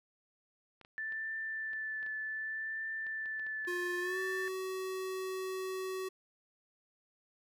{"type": "clicks", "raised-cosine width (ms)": 0.3, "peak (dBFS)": -39, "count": 11, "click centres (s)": [0.813, 0.849, 1.123, 1.733, 2.029, 2.064, 3.067, 3.258, 3.396, 3.466, 3.65]}
{"type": "tone with vibrato", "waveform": "sine", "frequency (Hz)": 1760, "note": "A6", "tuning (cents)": 0, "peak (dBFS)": -36, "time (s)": [0.98, 4.48], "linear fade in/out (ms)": 0, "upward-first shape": "triangle", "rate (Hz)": 0.65, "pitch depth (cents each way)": 19}
{"type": "tone with pitch glide", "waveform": "square", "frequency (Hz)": [355.5, 376.6], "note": ["F4", "F#4"], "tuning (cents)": [31, 31], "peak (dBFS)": -37, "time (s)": [3.67, 6.09], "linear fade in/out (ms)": 10, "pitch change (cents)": 100, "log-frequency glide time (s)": [4, 4.19]}
{"effects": []}